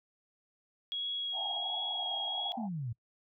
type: tone with vibrato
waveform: sine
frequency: 3309 Hz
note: G#7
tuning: 7 cents flat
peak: -33 dBFS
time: 0.92-2.52 s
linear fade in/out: 0 ms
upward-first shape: sine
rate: 1.4 Hz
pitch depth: 13 cents each way
type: band-pass noise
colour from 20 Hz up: white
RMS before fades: -42 dBFS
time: 1.32-2.69 s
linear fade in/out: 50 ms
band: 690 to 850 Hz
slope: 96 dB/octave
type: exponential sweep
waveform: sine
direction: down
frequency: 245.6 to 108.4 Hz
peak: -34 dBFS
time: 2.57-2.93 s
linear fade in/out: 10 ms
effects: noise-tail reverb RT60 0.1 s tail -24 dB re dry